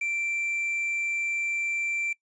triangle tone with quantisation, 2349 Hz, D7, in tune, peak -25 dBFS, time 0.01-2.13 s, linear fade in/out 5 ms, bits 9, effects noise-tail reverb RT60 0.1 s tail -23 dB re dry + resampled to 22050 Hz

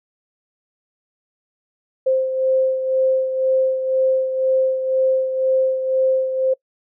sine beating tone pair, 523.3 / 525.3 Hz, C5 / C5, 0 / +7 cents, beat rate 2 Hz, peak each -16 / -24 dBFS, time 2.06-6.54 s, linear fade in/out 10 ms, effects noise-tail reverb RT60 0.1 s tail -24 dB re dry

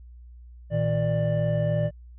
triangle tone cluster, 114.7 / 157.9 / 591 Hz, A#2 / D#3 / D5, -28 / +26 / +11 cents, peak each -24 dBFS, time 0.7-1.91 s, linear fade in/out 50 ms, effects added 60 Hz sine -43 dBFS peak until 2.18 s + resampled to 8000 Hz

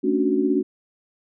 sine chord, D major seventh, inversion second, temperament equal, 220 / 277.2 / 293.7 / 370 Hz, A3 / C#4 / D4 / F#4, 0 / 0 / 0 / 0 cents, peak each -26 / -22 / -24 / -22 dBFS, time 0.03-0.63 s, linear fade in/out 20 ms, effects none

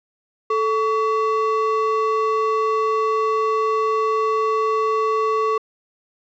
triangle ring-modulated tone, 784 Hz, G5, in tune, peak -12 dBFS, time 0.5-5.58 s, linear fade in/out 5 ms, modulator 346 Hz, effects resampled to 16000 Hz

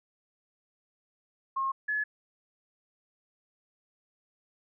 sine tone pair in turn, 1075 / 1706.5 Hz, C6 / G#6, +47 / +47 cents, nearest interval minor sixth, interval 800 cents, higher second, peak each -27 dBFS, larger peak neither, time 1.56-1.72 / 1.88-2.04 s, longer neither, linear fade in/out 10 ms, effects none

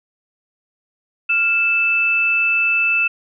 sine tone pair together, 1394 / 2637 Hz, F6 / E7, -4 / 0 cents, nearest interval major seventh, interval 1104 cents, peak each -25 / -14 dBFS, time 1.29-3.08 s, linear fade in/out 10 ms, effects none

